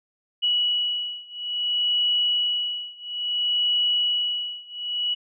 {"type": "beating tone pair", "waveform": "sine", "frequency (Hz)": [2932, 2932.59], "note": ["F#7", "F#7"], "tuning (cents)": [-16, -16], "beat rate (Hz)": 0.59, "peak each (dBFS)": [-24, -25], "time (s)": [0.42, 5.15], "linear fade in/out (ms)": 20, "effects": []}